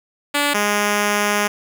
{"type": "tone pair in turn", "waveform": "5% pulse", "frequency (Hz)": [289, 206.6], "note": ["D4", "G#3"], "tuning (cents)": [-28, -9], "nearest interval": "tritone", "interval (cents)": 581, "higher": "first", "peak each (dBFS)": -5, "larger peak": "neither", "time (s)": [[0.34, 0.54], [0.54, 1.48]], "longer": "second", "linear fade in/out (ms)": 10, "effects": []}